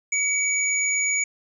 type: tone pair together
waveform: sine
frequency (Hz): 2272 / 6840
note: C#7 / A8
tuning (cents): +42 / -50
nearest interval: octave + perfect fifth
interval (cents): 1908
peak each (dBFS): -23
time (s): 0.12-1.24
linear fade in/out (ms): 5
effects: none